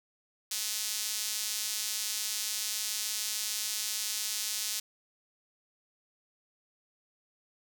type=tone with high-pass filter; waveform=sawtooth; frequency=213.5 Hz; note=G#3; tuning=48 cents sharp; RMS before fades=-34 dBFS; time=0.51-4.8 s; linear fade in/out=5 ms; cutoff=5100 Hz; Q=1; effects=none